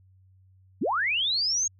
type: linear sweep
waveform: sine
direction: up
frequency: 150 to 6645 Hz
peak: -23 dBFS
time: 0.81-1.68 s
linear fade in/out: 10 ms
effects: added 94 Hz sine -55 dBFS peak until 1.79 s